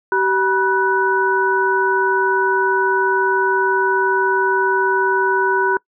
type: tone cluster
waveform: sine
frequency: 384.4 / 970 / 1489 Hz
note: G4 / B5 / F#6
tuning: -34 / -31 / +11 cents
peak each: -18 dBFS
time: 0.12-5.77 s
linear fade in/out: 2 ms
effects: noise-tail reverb RT60 0.1 s tail -24 dB re dry